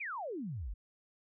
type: exponential sweep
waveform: sine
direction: down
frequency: 2550 to 42 Hz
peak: -37 dBFS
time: 0-0.74 s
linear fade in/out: 10 ms
effects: none